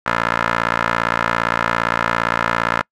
15% pulse tone with band-pass filter, 57.5 Hz, A#1, 23 cents flat, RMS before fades -19 dBFS, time 0.06-2.82 s, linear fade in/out 5 ms, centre 1400 Hz, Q 2.2, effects noise-tail reverb RT60 0.1 s tail -26 dB re dry

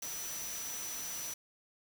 sine tone in noise, 5920 Hz, F#8, in tune, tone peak -41 dBFS, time 0.02-1.34 s, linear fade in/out 5 ms, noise white, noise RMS -43 dBFS, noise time 0.02-1.34 s, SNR -1 dB, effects none

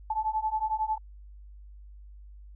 sine beating tone pair, 863 / 874 Hz, A5 / A5, -34 / -12 cents, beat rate 11 Hz, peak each -30 / -29 dBFS, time 0.1-0.98 s, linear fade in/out 5 ms, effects added 50 Hz sine -45 dBFS peak until 2.55 s

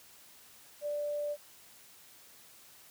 sine tone, 587 Hz, D5, 1 cent flat, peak -32 dBFS, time 0.81-1.37 s, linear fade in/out 50 ms, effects white hiss -57 dBFS RMS until 2.9 s + high-pass 60 Hz 12 dB/octave

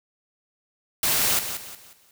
white noise with echo, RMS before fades -22 dBFS, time 1.03-1.39 s, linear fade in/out 2 ms, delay 180 ms, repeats 4, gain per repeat -9 dB, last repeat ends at 2.11 s, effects none

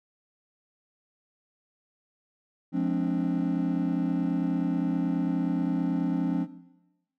triangle chord, D half-diminished seventh, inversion first, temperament just, 176.2 / 211.4 / 264.3 / 293.7 Hz, F3 / Ab3 / C4 / D4, +16 / +31 / +18 / 0 cents, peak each -26 / -31 / -25 / -27 dBFS, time 2.72-6.47 s, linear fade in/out 50 ms, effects noise-tail reverb RT60 1.0 s tail -17 dB re dry + tanh soft clip ceiling -16 dBFS

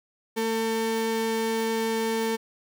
35% pulse tone pair together, 224.6 / 449.2 Hz, A3 / A4, +36 / +36 cents, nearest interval octave, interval 1200 cents, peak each -27 / -26 dBFS, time 0.36-2.37 s, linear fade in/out 20 ms, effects none

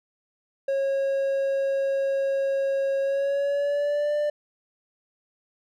triangle tone with pitch glide, 546 to 592 Hz, C#5 to D5, -26 to +14 cents, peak -20 dBFS, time 0.68-4.3 s, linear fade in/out 5 ms, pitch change +140 cents, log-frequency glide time 3.01-4.14 s, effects none

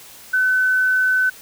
sine tone, 1513 Hz, F#6, 38 cents sharp, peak -14 dBFS, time 0.33-1.3 s, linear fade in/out 10 ms, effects white hiss -42 dBFS RMS until 1.41 s

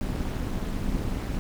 brown noise with amplitude modulation, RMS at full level -25 dBFS, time 0.01-1.39 s, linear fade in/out 0 ms, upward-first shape sine, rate 219 Hz, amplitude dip 85%, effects none

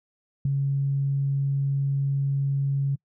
sine tone with ADSR envelope, 138.59 Hz, C#3, in tune, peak -17 dBFS, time 0.45-2.96 s, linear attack 5 ms, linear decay 6 ms, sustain -4 dB, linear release 16 ms, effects noise-tail reverb RT60 0.1 s tail -26 dB re dry + tanh soft clip ceiling -13 dBFS

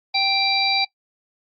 harmonic tone, 785 Hz, G5, 2 cents sharp, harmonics 1 / 3 / 5 / 6, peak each -23 / -23 / -23 / -23 dBFS, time 0.14-0.85 s, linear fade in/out 10 ms, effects noise-tail reverb RT60 0.1 s tail -20 dB re dry + Opus 48 kbps

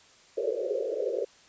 white band-pass noise, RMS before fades -30 dBFS, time 0.37-1.25 s, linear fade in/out 10 ms, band 370 to 580 Hz, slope 96 dB/octave, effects white hiss -57 dBFS RMS until 1.48 s + resampled to 16000 Hz

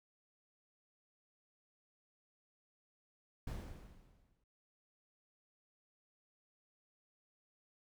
brown noise with exponential decay, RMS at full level -40 dBFS, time 3.47-4.44 s, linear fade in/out 5 ms, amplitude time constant 210 ms, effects none

